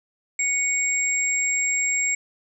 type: tone pair together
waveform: sine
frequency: 2220 / 7554 Hz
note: C#7 / A#8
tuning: +2 / +22 cents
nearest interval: octave + major sixth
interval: 2120 cents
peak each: -23 dBFS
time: 0.39-2.15 s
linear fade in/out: 5 ms
effects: none